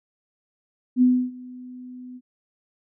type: tone with ADSR envelope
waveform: sine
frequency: 250.9 Hz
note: B3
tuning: 28 cents sharp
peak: -12 dBFS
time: 0.96-2.21 s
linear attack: 58 ms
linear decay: 290 ms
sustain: -24 dB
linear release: 48 ms
effects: none